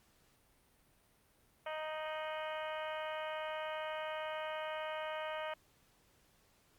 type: harmonic tone with a mistuned harmonic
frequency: 311.1 Hz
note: D#4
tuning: in tune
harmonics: 2 / 3 / 4 / 5 / 6 / 7 / 8 / 9 / 10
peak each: -41 / -45 / -47 / -49 / -51 / -52 / -53 / -54 / -55 dBFS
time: 1.66-5.54 s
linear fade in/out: 5 ms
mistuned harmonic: 9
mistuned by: +66 cents
effects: pink hiss -70 dBFS RMS until 6.78 s + Opus 48 kbps